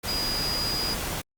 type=tone in noise; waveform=sine; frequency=4900 Hz; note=D#8; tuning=27 cents flat; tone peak=-27 dBFS; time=0.07-0.95 s; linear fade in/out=20 ms; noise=pink; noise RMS=-31 dBFS; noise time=0.03-1.22 s; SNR=+1 dB; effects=Opus 48 kbps